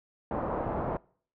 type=low-pass noise; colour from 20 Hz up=white; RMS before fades=-32 dBFS; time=0.31-0.97 s; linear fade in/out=2 ms; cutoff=960 Hz; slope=24 dB/octave; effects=noise-tail reverb RT60 0.5 s tail -24 dB re dry